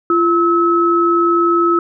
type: tone pair together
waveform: sine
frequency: 342.6 / 1293.5 Hz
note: F4 / E6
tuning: -33 / -33 cents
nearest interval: octave + major seventh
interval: 2300 cents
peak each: -13 dBFS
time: 0.1-1.79 s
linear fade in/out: 2 ms
effects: none